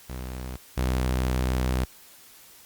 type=tone pair in turn; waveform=sawtooth; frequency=63.4 / 63.4 Hz; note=B1 / B1; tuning=+46 / +46 cents; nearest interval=unison; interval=0 cents; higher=neither; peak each=-29 / -19 dBFS; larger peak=second; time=0.09-0.57 / 0.77-1.85 s; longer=second; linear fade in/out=10 ms; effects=white hiss -51 dBFS RMS until 2.65 s + Opus 48 kbps